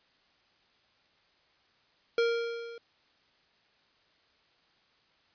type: tone with level ramp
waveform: square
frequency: 466.2 Hz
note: A#4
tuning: in tune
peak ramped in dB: -23 to -44 dBFS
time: 2.18-2.78 s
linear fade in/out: 2 ms
effects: white hiss -67 dBFS RMS until 5.34 s + resampled to 11025 Hz